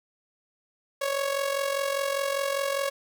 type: tone with amplitude modulation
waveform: sawtooth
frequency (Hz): 554.4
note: C#5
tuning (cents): 0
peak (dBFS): -19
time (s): 1.01-2.9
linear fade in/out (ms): 10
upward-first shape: sine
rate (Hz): 45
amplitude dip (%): 65
effects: none